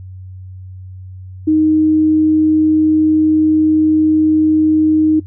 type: tone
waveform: sine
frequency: 311.1 Hz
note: D#4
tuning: in tune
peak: -8 dBFS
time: 1.47-5.2 s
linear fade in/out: 10 ms
effects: noise-tail reverb RT60 0.1 s tail -18 dB re dry + added 93 Hz sine -29 dBFS peak until 5.26 s